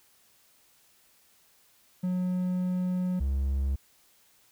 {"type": "tone pair in turn", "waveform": "triangle", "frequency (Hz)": [181.9, 67.96], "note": ["F#3", "C#2"], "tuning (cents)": [-29, -34], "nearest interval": "octave + perfect fourth", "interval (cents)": 1705, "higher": "first", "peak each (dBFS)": [-24, -23], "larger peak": "second", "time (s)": [[2.03, 3.2], [3.2, 3.76]], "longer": "first", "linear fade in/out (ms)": 10, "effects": ["white hiss -63 dBFS RMS until 4.51 s"]}